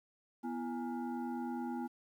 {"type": "tone with frequency modulation", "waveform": "sine", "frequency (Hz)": 246.3, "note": "B3", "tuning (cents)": -5, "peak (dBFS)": -36, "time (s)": [0.43, 1.88], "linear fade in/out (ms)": 20, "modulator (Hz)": 582, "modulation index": 0.99, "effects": ["11-bit"]}